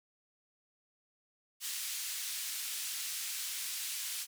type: band-pass noise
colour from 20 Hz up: white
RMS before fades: -39 dBFS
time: 1.6-4.27 s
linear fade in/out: 50 ms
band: 2300 to 12000 Hz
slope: 12 dB/octave
effects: none